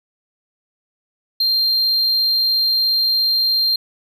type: tone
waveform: triangle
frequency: 4181 Hz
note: C8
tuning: 2 cents flat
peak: -13 dBFS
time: 1.4-3.76 s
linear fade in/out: 5 ms
effects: none